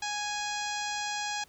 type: harmonic tone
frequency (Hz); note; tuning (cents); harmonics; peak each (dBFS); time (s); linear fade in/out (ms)
830; G#5; -1; 1 / 2 / 3 / 4 / 5 / 6 / 7 / 8 / 9; -35 / -38 / -40 / -41 / -42 / -43 / -43 / -44 / -45; 0.02-1.44; 5
effects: pink hiss -60 dBFS RMS until 1.48 s